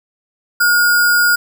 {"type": "tone with sample-and-hold", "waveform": "sine", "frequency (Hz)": 1435, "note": "F6", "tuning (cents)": 47, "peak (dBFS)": -9, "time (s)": [0.6, 1.36], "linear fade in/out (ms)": 10, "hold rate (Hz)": 6300, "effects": []}